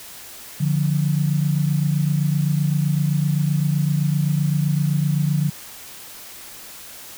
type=tone pair together; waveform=sine; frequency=146.83 / 174.61 Hz; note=D3 / F3; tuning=0 / 0 cents; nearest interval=minor third; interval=300 cents; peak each=-18 / -22 dBFS; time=0.6-5.5 s; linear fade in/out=10 ms; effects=white hiss -39 dBFS RMS until 7.17 s